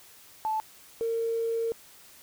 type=tone pair in turn; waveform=triangle; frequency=872 / 457.7 Hz; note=A5 / A#4; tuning=-16 / -32 cents; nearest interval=major seventh; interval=1116 cents; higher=first; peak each=-22 dBFS; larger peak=neither; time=0.45-0.6 / 1.01-1.72 s; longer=second; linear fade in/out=0 ms; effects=tanh soft clip ceiling -24 dBFS + white hiss -53 dBFS RMS until 2.22 s